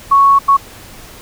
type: tone bursts at uneven times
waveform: sine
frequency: 1108.7 Hz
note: C#6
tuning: in tune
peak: -5 dBFS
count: 2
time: 0.11-0.39 / 0.48-0.57 s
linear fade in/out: 10 ms
effects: pink hiss -36 dBFS RMS until 1.21 s